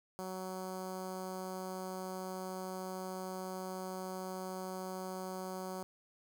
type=tone with notch filter; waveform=10% pulse; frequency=186.5 Hz; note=F#3; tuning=14 cents sharp; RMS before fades=-42 dBFS; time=0.19-5.83 s; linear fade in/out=0 ms; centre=2700 Hz; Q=0.8; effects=none